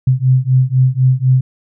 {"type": "beating tone pair", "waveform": "sine", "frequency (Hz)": [127.4, 131.4], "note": ["C3", "C3"], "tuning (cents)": [-46, 8], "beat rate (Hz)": 4, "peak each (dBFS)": -12, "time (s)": [0.07, 1.41], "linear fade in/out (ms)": 5, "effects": []}